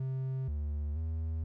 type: tone with pitch steps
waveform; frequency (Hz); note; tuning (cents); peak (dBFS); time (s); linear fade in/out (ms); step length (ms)
triangle; 131.7 / 73.7 / 80.2; C3 / D2 / E2; +12 / +7 / -47; -30; 0-1.44; 5; 480
effects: none